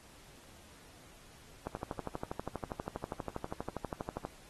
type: click train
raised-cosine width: 1 ms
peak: -23 dBFS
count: 33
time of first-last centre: 1.67-4.251 s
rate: 12.4 Hz
effects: pink hiss -58 dBFS RMS until 4.49 s + AAC 32 kbps